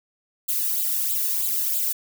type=noise with flanger; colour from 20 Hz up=violet; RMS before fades=-24 dBFS; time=0.48-1.93 s; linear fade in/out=10 ms; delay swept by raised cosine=0.25 to 1.12 ms; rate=3.1 Hz; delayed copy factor=+0.75; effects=none